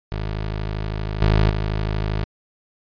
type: tone with level steps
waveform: 20% pulse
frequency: 52.6 Hz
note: G#1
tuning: 23 cents sharp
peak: -19 / -9 / -16 dBFS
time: 0.12-2.24 s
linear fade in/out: 0 ms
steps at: 1.21 / 1.5 s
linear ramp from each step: 5 ms
effects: resampled to 11025 Hz